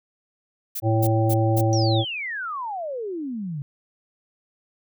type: noise bursts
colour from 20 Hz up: violet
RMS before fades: -29 dBFS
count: 4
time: 0.75-1.614 s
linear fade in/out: 10 ms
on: 51 ms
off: 220 ms
type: harmonic tone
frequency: 111.3 Hz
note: A2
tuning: 20 cents sharp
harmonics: 1 / 3 / 5 / 7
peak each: -19 / -24 / -26 / -27 dBFS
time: 0.82-2.05 s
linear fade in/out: 50 ms
type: exponential sweep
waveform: sine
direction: down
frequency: 5920 to 135.9 Hz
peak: -27 dBFS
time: 1.73-3.62 s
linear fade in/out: 0 ms
effects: none